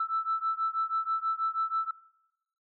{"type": "beating tone pair", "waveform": "sine", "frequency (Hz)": [1318.5, 1324.7], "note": ["E6", "E6"], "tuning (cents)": [0, 8], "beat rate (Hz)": 6.2, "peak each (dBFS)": -30, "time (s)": [0, 1.91], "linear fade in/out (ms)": 5, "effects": ["noise-tail reverb RT60 0.9 s tail -20 dB re dry", "tanh soft clip ceiling -20 dBFS"]}